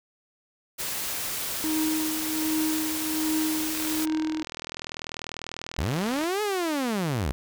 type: noise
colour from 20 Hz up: white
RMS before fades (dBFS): -31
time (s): 0.78-4.06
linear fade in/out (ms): 20
type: tone with tremolo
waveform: triangle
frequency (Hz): 313.1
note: D#4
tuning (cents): +11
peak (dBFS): -21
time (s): 1.64-4.43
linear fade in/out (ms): 0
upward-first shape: triangle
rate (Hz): 1.3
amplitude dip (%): 65
type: click train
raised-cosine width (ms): 0.2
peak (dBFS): -17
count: 101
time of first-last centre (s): 3.75-6.238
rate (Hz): 40.2
type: linear two-way sweep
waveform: sawtooth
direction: up then down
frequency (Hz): 53.9 to 430.8 to 53.9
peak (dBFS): -21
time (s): 5.78-7.32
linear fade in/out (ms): 0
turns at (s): 6.42
effects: none